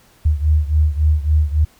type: beating tone pair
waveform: sine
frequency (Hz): 75.2 / 78.8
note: D2 / D#2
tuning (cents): +42 / +23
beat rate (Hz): 3.6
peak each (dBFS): -14 / -17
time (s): 0.25-1.65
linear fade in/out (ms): 10
effects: pink hiss -52 dBFS RMS until 1.79 s